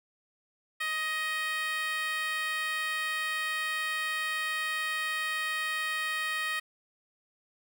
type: tone with high-pass filter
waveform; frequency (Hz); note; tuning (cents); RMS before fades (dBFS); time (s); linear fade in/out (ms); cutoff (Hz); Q
10% pulse; 627; D#5; +13; -32; 0.8-6.6; 10; 1600; 3.4
effects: none